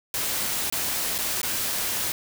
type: noise with dropouts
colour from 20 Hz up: white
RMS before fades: -27 dBFS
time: 0.14-2.12 s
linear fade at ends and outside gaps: 1 ms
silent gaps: 0.7-0.724 / 1.181-1.186 / 1.416-1.431 s
effects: none